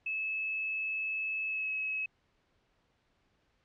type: tone with pitch glide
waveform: sine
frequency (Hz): 2600 to 2570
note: E7 to E7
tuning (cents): -24 to -45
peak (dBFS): -31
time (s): 0.06-2.06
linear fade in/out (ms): 5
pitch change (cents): -21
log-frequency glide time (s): 1.47-1.71
effects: pink hiss -73 dBFS RMS until 3.64 s + low-pass 4000 Hz 12 dB/octave